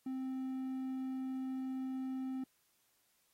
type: tone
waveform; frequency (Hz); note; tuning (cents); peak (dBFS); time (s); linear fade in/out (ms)
triangle; 261.6; C4; 0; -35; 0.06-2.44; 5
effects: white hiss -75 dBFS RMS until 3.33 s + AAC 48 kbps